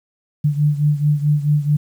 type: beating tone pair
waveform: sine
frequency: 146.83 / 151.43 Hz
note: D3 / D#3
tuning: 0 / -47 cents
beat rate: 4.6 Hz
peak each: -15 / -19 dBFS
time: 0.44-1.77 s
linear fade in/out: 10 ms
effects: 8-bit